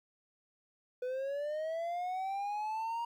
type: linear sweep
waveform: triangle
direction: up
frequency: 493.9 to 944 Hz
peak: -32 dBFS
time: 1.02-3.05 s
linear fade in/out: 5 ms
effects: 12-bit